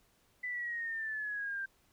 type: exponential sweep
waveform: sine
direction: down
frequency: 2002 to 1572 Hz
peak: -35 dBFS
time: 0.43-1.66 s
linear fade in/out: 10 ms
effects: pink hiss -70 dBFS RMS until 1.92 s